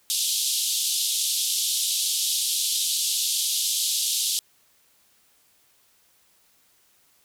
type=band-pass noise; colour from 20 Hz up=pink; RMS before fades=-25 dBFS; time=0.1-4.39 s; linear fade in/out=0 ms; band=3200 to 13000 Hz; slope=48 dB/octave; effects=white hiss -62 dBFS RMS until 7.24 s